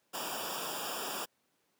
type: noise with comb filter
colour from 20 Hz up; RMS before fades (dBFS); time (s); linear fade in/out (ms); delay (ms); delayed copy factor
pink; -38; 0.13-1.26; 20; 0.48; -0.95
effects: pink hiss -75 dBFS RMS until 1.79 s + high-pass 200 Hz 12 dB/octave